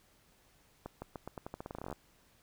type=accelerating click train; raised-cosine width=1 ms; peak=-27 dBFS; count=19; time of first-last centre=0.86-1.927 s; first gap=160 ms; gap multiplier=0.86; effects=pink hiss -67 dBFS RMS until 2.42 s